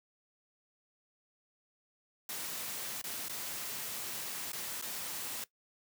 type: noise with dropouts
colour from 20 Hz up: white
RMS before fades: -40 dBFS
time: 2.29-5.44 s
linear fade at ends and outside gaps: 2 ms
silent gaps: 3.015-3.04 / 3.284-3.295 / 4.519-4.531 / 4.814-4.823 s
effects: noise-tail reverb RT60 0.1 s tail -18 dB re dry + high-pass 100 Hz 12 dB/octave